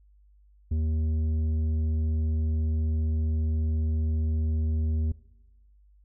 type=tone with tanh clipping; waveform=triangle; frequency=78.7 Hz; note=D#2; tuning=20 cents sharp; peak=-25 dBFS; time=0.71-5.12 s; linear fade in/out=5 ms; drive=12 dB; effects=noise-tail reverb RT60 1.0 s tail -20 dB re dry + added 50 Hz sine -55 dBFS peak until 6.04 s